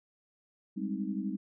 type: chord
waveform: sine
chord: Ab major seventh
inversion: third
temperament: equal with one note detuned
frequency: 196 / 207.7 / 261.6 / 312.4 Hz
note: G3 / Ab3 / C4 / Eb4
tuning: 0 / 0 / 0 / +7 cents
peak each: -35 / -37 / -39 / -39 dBFS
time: 0.76-1.37 s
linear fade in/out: 20 ms
effects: none